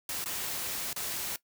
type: noise with dropouts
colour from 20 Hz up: white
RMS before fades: -35 dBFS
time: 0.09-1.36 s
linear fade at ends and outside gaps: 2 ms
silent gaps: 0.242-0.258 / 0.931-0.962 s
effects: noise-tail reverb RT60 0.1 s tail -18 dB re dry